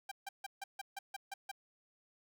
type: tone bursts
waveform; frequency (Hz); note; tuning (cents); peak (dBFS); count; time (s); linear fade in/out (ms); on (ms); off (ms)
sawtooth; 787; G5; +7; -37; 9; 0.09-1.515; 5; 25; 150
effects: none